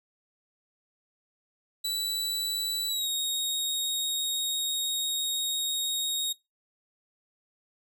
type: tone with pitch glide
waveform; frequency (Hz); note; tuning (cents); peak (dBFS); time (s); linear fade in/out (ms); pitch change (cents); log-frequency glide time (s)
sawtooth; 3951 to 3751; B7 to A#7; 0 to +10; -25; 1.84-6.33; 10; -90; 2.88-3.08
effects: noise-tail reverb RT60 0.2 s tail -20 dB re dry